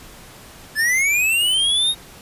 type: linear sweep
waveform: square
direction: up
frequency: 1707 to 3770 Hz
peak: -16 dBFS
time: 0.75-1.95 s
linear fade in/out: 50 ms
effects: pink hiss -42 dBFS RMS until 2.21 s + resampled to 32000 Hz